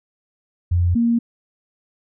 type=tone pair in turn; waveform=sine; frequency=87.6 / 233.9 Hz; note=F2 / A#3; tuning=+6 / +6 cents; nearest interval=octave + perfect fourth; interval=1700 cents; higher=second; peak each=-14 dBFS; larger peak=neither; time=0.71-0.95 / 0.95-1.19 s; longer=neither; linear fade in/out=10 ms; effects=none